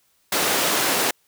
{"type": "high-pass noise", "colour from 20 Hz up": "pink", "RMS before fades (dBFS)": -21, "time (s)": [0.32, 1.11], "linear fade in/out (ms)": 5, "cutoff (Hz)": 340, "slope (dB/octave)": 12, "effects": ["white hiss -64 dBFS RMS until 1.27 s"]}